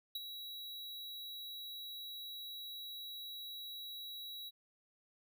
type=tone with ADSR envelope; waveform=square; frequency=3884 Hz; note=B7; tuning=30 cents flat; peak=-37 dBFS; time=0.15-4.51 s; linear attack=5 ms; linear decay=30 ms; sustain=-8 dB; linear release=32 ms; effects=none